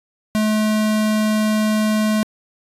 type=tone; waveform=square; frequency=214.8 Hz; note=A3; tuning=41 cents flat; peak=-16 dBFS; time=0.35-2.23 s; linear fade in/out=0 ms; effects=resampled to 32000 Hz